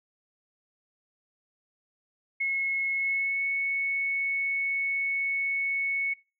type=tone with pitch glide; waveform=sine; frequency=2179 to 2211 Hz; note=C#7 to C#7; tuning=-30 to -5 cents; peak=-25 dBFS; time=2.4-6.14 s; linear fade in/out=10 ms; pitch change=+25 cents; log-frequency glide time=2.93-3.44 s; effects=noise-tail reverb RT60 0.3 s tail -22 dB re dry